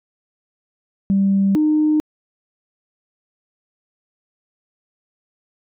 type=tone pair in turn; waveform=sine; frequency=196 / 305.9 Hz; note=G3 / D#4; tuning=0 / -29 cents; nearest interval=minor sixth; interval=771 cents; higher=second; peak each=-12 dBFS; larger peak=neither; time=1.1-1.55 / 1.55-2 s; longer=neither; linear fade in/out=0 ms; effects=tanh soft clip ceiling -8 dBFS